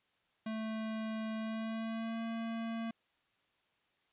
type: tone with pitch glide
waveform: square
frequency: 220 to 227.5 Hz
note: A3 to A#3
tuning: 0 to -42 cents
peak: -37 dBFS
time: 0.46-2.91 s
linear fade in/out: 5 ms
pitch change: +58 cents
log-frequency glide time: 1.36-2.22 s
effects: white hiss -75 dBFS RMS until 4.12 s + resampled to 8000 Hz